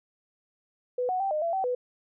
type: tone with pitch steps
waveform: sine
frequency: 496.7 / 739 / 780 / 611 / 674 / 766 / 496.1 Hz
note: B4 / F#5 / G5 / D#5 / E5 / G5 / B4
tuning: +10 / -2 / -9 / -32 / +38 / -40 / +8 cents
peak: -25 dBFS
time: 0.98-1.75 s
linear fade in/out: 5 ms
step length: 110 ms
effects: none